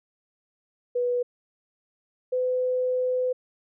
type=tone pair in turn; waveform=sine; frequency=489.8 / 505.6 Hz; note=B4 / B4; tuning=-14 / +41 cents; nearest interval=minor second; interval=55 cents; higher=second; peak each=-22 dBFS; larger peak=neither; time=0.95-1.23 / 2.32-3.33 s; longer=second; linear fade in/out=10 ms; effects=none